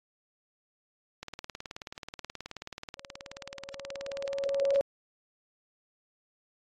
click train, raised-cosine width 0.2 ms, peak -22 dBFS, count 67, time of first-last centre 1.23-4.759 s, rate 18.7 Hz
sine tone with exponential growth, 554.4 Hz, C#5, in tune, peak -21 dBFS, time 2.97-4.81 s, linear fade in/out 0 ms, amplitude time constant 400 ms
effects AAC 32 kbps

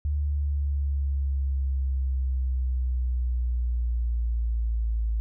sine exponential sweep, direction down, 73.42 to 55 Hz, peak -23 dBFS, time 0.05-5.2 s, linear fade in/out 0 ms, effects none

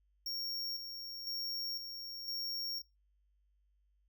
square tone with tremolo, 5530 Hz, F8, 18 cents flat, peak -37 dBFS, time 0.26-2.82 s, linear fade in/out 5 ms, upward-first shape square, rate 0.99 Hz, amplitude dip 50%, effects noise-tail reverb RT60 0.2 s tail -20 dB re dry + added 50 Hz sine -70 dBFS peak until 4.08 s

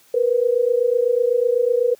sine tone pair together, 470.5 / 498.5 Hz, A#4 / B4, +16 / +16 cents, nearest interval minor second, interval 100 cents, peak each -18 dBFS, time 0.14-1.95 s, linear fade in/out 5 ms, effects white hiss -54 dBFS RMS until 1.99 s + high-pass 80 Hz 12 dB/octave

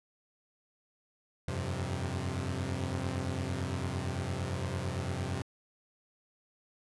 sawtooth chord, F suspended second, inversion none, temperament equal with one note detuned, 87.31 / 96.15 / 130.81 Hz, F2 / G2 / C3, 0 / -33 / 0 cents, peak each -33 dBFS, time 1.48-5.42 s, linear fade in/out 0 ms, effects resampled to 24000 Hz

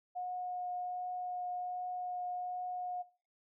sine tone with vibrato, 723 Hz, F#5, 40 cents flat, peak -36 dBFS, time 0.15-3.03 s, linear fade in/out 20 ms, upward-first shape triangle, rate 1.3 Hz, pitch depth 9 cents each way, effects noise-tail reverb RT60 0.4 s tail -19 dB re dry

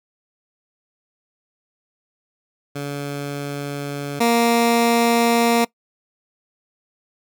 15% pulse tone pair in turn, 142.7 / 233.9 Hz, D3 / A#3, -49 / +6 cents, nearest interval major sixth, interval 855 cents, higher second, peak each -19 / -8 dBFS, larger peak second, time 2.75-4.2 / 4.2-5.65 s, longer neither, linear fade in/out 10 ms, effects noise-tail reverb RT60 0.1 s tail -22 dB re dry

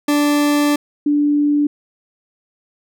40% pulse / sine tone pair in turn, 292.5 / 292.5 Hz, D4 / D4, -7 / -7 cents, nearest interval unison, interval 0 cents, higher neither, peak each -12 dBFS, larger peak neither, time 0.08-0.76 / 1.06-1.67 s, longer first, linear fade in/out 5 ms, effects none

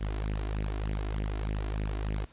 sawtooth tone with flanger, 52 Hz, G#1, 3 cents sharp, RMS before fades -32 dBFS, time 0-2.26 s, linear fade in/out 20 ms, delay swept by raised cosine 0.38 to 2.98 ms, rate 3.3 Hz, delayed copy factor +0.75, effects pink hiss -58 dBFS RMS until 2.32 s + resampled to 8000 Hz

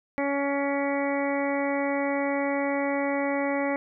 harmonic tone, 280.6 Hz, C#4, 21 cents sharp, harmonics 1 / 2 / 3 / 4 / 5 / 6 / 7 / 8, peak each -28 / -28 / -33 / -38 / -41 / -44 / -34 / -37 dBFS, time 0.18-3.76 s, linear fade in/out 0 ms, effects none

